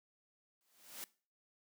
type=noise with exponential growth; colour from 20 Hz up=white; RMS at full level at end=-43 dBFS; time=0.61-1.04 s; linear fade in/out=0 ms; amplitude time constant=93 ms; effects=noise-tail reverb RT60 0.4 s tail -21 dB re dry + high-pass 200 Hz 12 dB/octave